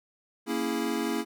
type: chord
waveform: square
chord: A# half-diminished seventh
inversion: none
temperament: equal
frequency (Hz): 233.1 / 277.2 / 329.6 / 415.3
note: A#3 / C#4 / E4 / G#4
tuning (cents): 0 / 0 / 0 / 0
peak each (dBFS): -33 / -34 / -33 / -35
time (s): 0.46-1.25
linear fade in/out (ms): 50
effects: none